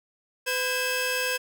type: tone cluster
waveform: sawtooth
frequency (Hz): 505 / 1616 / 2603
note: B4 / G#6 / E7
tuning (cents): +39 / -48 / -22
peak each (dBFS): -26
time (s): 0.46-1.38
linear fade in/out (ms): 20
effects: none